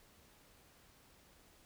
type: silence
effects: pink hiss -65 dBFS RMS until 1.65 s